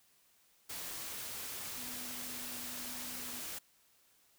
sine tone in noise, 246.9 Hz, B3, in tune, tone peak -52 dBFS, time 1.77-3.42 s, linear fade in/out 10 ms, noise white, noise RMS -43 dBFS, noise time 0.69-3.59 s, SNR -12 dB, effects white hiss -69 dBFS RMS until 4.38 s

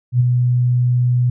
sine tone with ADSR envelope, 123.47 Hz, B2, in tune, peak -8 dBFS, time 0.12-1.3 s, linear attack 80 ms, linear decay 17 ms, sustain -4 dB, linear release 5 ms, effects none

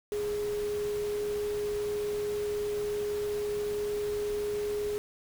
sine tone in noise, 415.3 Hz, G#4, in tune, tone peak -29 dBFS, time 0.12-4.98 s, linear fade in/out 0 ms, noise pink, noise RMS -44 dBFS, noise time 0.12-4.98 s, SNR +12 dB, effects none

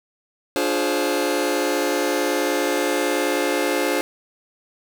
sawtooth chord, D half-diminished seventh, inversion none, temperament just, 293.7 / 352.4 / 422.9 / 528.6 Hz, D4 / F4 / Ab4 / C5, 0 / +16 / +31 / +18 cents, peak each -21 / -21 / -22 / -20 dBFS, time 0.56-4.01 s, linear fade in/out 0 ms, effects none

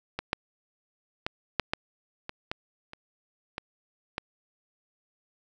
clicks, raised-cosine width 0.3 ms, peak -15 / -9 / -13 / -7 / -10 / -19 / -15 / -26 / -17 / -14 dBFS, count 10, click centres 0.19 / 0.331 / 1.265 / 1.597 / 1.735 / 2.294 / 2.515 / 2.934 / 3.581 / 4.181 s, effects none

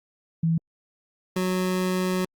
sine / 25% pulse tone pair in turn, 164.1 / 184.2 Hz, E3 / F#3, -8 / -7 cents, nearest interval major second, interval 201 cents, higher second, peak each -19 dBFS, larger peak neither, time 0.43-0.58 / 1.36-2.25 s, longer second, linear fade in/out 5 ms, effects Opus 48 kbps

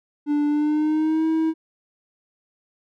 triangle tone with pitch glide, 293.7 to 320.3 Hz, D4 to E4, 0 to -50 cents, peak -16 dBFS, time 0.26-1.54 s, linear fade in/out 50 ms, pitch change +150 cents, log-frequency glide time 0.47-1.26 s, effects none

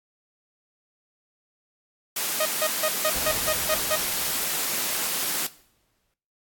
white high-pass noise, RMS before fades -27 dBFS, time 2.16-5.47 s, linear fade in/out 5 ms, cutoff 150 Hz, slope 24 dB/octave
sawtooth tone bursts, 622.3 Hz, D#5, in tune, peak -18 dBFS, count 8, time 2.4-3.96 s, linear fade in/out 5 ms, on 55 ms, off 160 ms
pink noise with exponential decay, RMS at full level -34 dBFS, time 3.15-6.14 s, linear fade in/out 2 ms, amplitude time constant 650 ms
effects noise-tail reverb RT60 0.6 s tail -18 dB re dry + AAC 64 kbps

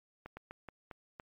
slowing click train, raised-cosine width 0.5 ms, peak -30 dBFS, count 6, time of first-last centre 0.26-1.199 s, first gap 110 ms, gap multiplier 1.27, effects MP3 64 kbps

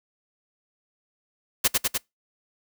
white noise with echo, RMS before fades -19 dBFS, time 1.64-1.68 s, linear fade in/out 10 ms, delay 100 ms, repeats 3, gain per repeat -2 dB, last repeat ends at 1.98 s, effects noise-tail reverb RT60 0.2 s tail -26 dB re dry

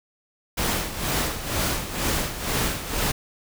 pink noise with tremolo, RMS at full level -23 dBFS, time 0.57-3.12 s, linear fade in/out 10 ms, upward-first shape sine, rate 2.1 Hz, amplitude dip 70%, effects none

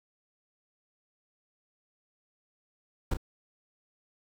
brown noise with echo, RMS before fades -27 dBFS, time 3.11-3.14 s, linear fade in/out 5 ms, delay 31 ms, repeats 1, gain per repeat -9 dB, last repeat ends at 3.171 s, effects none

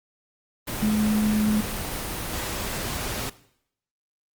sine tone in noise, 213.1 Hz, G#3, 45 cents sharp, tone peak -19 dBFS, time 0.82-1.61 s, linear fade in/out 10 ms, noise pink, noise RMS -30 dBFS, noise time 0.67-3.3 s, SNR +8 dB, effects noise-tail reverb RT60 0.7 s tail -18 dB re dry + Opus 24 kbps

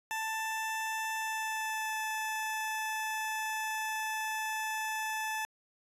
20% pulse tone with pitch glide, 883 to 871.9 Hz, A5 to A5, +6 to -16 cents, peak -28 dBFS, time 0.11-5.45 s, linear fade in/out 0 ms, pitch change -22 cents, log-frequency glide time 1.16-2 s, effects resampled to 32000 Hz

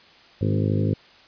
harmonic tone with a mistuned harmonic, 51.91 Hz, G#1, in tune, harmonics 2 / 3 / 4 / 5 / 6 / 7 / 8 / 9 / 10, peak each -22 / -26 / -28 / -30 / -32 / -33 / -34 / -35 / -36 dBFS, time 0.41-0.94 s, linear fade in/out 5 ms, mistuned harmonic 5, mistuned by +24 cents, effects white hiss -51 dBFS RMS until 1.27 s + resampled to 11025 Hz

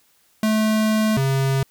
square tone pair in turn, 216.9 / 135.04 Hz, A3 / C#3, -25 / -45 cents, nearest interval minor sixth, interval 820 cents, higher first, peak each -17 / -18 dBFS, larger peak first, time 0.43-1.17 / 1.17-1.63 s, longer first, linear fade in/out 2 ms, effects white hiss -60 dBFS RMS until 1.7 s

